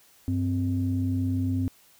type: tone pair together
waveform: sine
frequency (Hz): 97.21 / 260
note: G2 / C4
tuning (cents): -14 / -11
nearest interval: octave + perfect fourth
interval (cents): 1703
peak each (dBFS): -25 / -26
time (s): 0.28-1.68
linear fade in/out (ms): 0
effects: tanh soft clip ceiling -16 dBFS + white hiss -58 dBFS RMS until 1.99 s